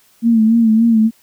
sine tone with vibrato, 225.5 Hz, A3, 43 cents sharp, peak -8 dBFS, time 0.22-1.11 s, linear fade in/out 50 ms, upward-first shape sine, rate 3.5 Hz, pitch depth 59 cents each way, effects white hiss -53 dBFS RMS until 1.22 s

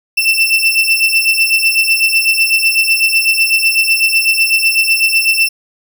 35% pulse beating tone pair, 2672 / 2680 Hz, E7 / E7, +23 / +28 cents, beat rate 8 Hz, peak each -11 dBFS, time 0.17-5.49 s, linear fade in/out 10 ms, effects none

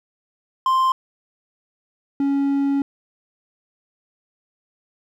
triangle tone pair in turn, 1046.5 / 278.5 Hz, C6 / C#4, 0 / +8 cents, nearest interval octave + major seventh, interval 2292 cents, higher first, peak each -13 / -15 dBFS, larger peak first, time 0.66-0.92 / 2.2-2.82 s, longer second, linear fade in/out 2 ms, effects none

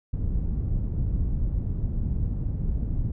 pink low-pass noise, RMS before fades -26 dBFS, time 0.13-3.12 s, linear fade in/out 10 ms, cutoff 130 Hz, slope 12 dB/octave, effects none

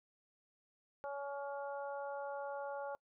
harmonic tone, 281.3 Hz, C#4, 26 cents sharp, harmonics 2 / 3 / 4 / 5, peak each -42 / -45 / -52 / -51 dBFS, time 1.04-2.95 s, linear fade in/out 0 ms, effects noise-tail reverb RT60 0.1 s tail -25 dB re dry

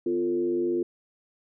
sine tone with frequency modulation, 349.2 Hz, F4, in tune, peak -23 dBFS, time 0.06-0.83 s, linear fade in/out 5 ms, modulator 95.7 Hz, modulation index 0.68, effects none

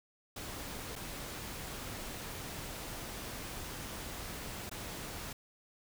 pink noise with dropouts, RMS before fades -43 dBFS, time 0.36-5.33 s, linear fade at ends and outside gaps 5 ms, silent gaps 0.956-0.96 / 4.696-4.713 s, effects none

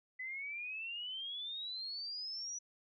sine exponential sweep, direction up, 2001 to 5920 Hz, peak -40 dBFS, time 0.19-2.59 s, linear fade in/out 10 ms, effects none

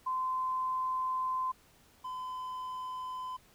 sine / triangle tone pair in turn, 1031 / 1017.4 Hz, C6 / C6, -26 / -49 cents, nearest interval unison, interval 23 cents, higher first, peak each -30 / -35 dBFS, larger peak first, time 0.06-1.52 / 2.04-3.37 s, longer first, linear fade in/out 10 ms, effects pink hiss -63 dBFS RMS until 3.54 s

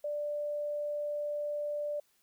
sine tone, 589 Hz, D5, 5 cents sharp, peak -32 dBFS, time 0.04-2 s, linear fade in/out 5 ms, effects white hiss -71 dBFS RMS until 2.22 s

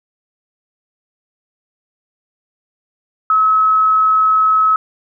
sine tone, 1287 Hz, E6, 42 cents flat, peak -9 dBFS, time 3.3-4.76 s, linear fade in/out 2 ms, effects none

